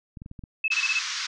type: clicks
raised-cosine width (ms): 5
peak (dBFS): -27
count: 6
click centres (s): 0.172 / 0.219 / 0.261 / 0.314 / 0.392 / 0.438
type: tone bursts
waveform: sine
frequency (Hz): 2603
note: E7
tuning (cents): -22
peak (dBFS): -21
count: 6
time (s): 0.64-0.991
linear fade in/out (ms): 5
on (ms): 41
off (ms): 21
type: band-pass noise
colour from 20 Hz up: white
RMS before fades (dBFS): -31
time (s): 0.71-1.27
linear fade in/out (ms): 10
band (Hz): 1100 to 6200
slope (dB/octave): 48
effects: none